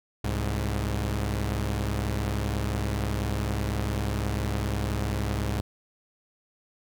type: tone pair together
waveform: sawtooth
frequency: 65.95 / 104.2 Hz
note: C2 / G#2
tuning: +14 / +6 cents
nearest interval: minor sixth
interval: 792 cents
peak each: -25 dBFS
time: 0.24-5.61 s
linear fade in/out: 5 ms
effects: none